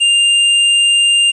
square tone, 2800 Hz, F7, 4 cents sharp, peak -9 dBFS, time 0-1.32 s, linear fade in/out 20 ms, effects resampled to 24000 Hz + 8-bit

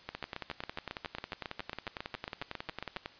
two click trains, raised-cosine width 0.3 ms, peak -21 / -21 dBFS, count 22 / 33, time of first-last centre 0.09-2.963 / 0.15-3.059 s, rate 7.31 / 11 Hz, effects white hiss -56 dBFS RMS until 3.19 s + resampled to 11025 Hz

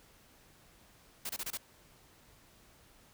white noise bursts, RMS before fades -38 dBFS, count 5, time 1.25-1.574 s, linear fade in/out 5 ms, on 44 ms, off 26 ms, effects pink hiss -62 dBFS RMS until 3.13 s

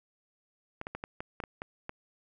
clicks, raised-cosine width 0.5 ms, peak -22 dBFS, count 9, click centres 0.814 / 0.869 / 0.95 / 1.039 / 1.205 / 1.402 / 1.438 / 1.619 / 1.894 s, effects none

